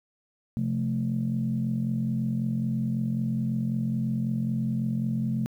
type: chord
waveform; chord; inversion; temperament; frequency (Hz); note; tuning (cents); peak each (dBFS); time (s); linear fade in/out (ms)
sine; F major; second; equal; 130.81 / 174.61 / 220; C3 / F3 / A3; 0 / 0 / 0; -28 / -32 / -27; 0.57-5.46; 0
effects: tanh soft clip ceiling -17 dBFS + 10-bit

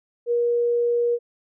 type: tone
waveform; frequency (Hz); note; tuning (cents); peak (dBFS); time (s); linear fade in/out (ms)
sine; 476.2; A#4; +37; -18; 0.26-1.19; 50
effects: none

